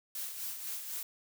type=noise with tremolo; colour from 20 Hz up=blue; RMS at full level=-38 dBFS; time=0.15-1.03 s; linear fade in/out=2 ms; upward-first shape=sine; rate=4 Hz; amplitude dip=50%; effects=none